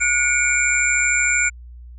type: tone cluster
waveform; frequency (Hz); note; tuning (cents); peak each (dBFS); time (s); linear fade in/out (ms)
sine; 1452 / 2215 / 2348 / 7240; F#6 / C#7 / D7 / A8; -33 / -2 / -1 / +48; -21; 0-1.5; 20
effects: added 60 Hz sine -36 dBFS peak until 1.98 s